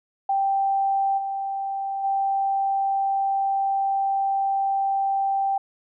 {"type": "tone with level steps", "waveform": "sine", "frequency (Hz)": 784, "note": "G5", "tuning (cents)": 0, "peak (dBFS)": [-19, -25, -20], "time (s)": [0.29, 5.58], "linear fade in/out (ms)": 5, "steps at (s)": [1.17, 2.03], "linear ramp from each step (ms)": 20, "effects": []}